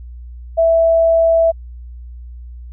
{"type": "tone", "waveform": "sine", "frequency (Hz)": 659.3, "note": "E5", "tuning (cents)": 0, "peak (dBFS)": -9, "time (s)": [0.57, 1.52], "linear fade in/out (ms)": 20, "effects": ["added 60 Hz sine -30 dBFS peak until 2.72 s"]}